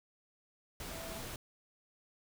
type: tone in noise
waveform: sine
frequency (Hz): 659.3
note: E5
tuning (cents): 0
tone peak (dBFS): -47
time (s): 0.91-1.21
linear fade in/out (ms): 2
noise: pink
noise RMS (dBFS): -44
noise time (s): 0.8-1.36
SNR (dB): -6
effects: none